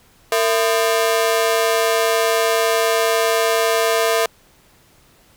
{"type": "ring-modulated tone", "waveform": "sawtooth", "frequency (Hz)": 562, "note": "C#5", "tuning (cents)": 24, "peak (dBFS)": -8, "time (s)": [0.32, 4.26], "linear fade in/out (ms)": 2, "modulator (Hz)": 105, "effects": ["pink hiss -53 dBFS RMS until 5.36 s"]}